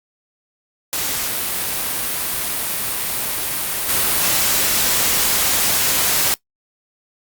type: noise with level steps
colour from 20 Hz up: white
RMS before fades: -22 / -17 dBFS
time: 0.93-6.34 s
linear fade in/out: 0 ms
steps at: 3.89 s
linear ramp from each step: 2 ms
effects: noise-tail reverb RT60 0.1 s tail -21 dB re dry + Opus 48 kbps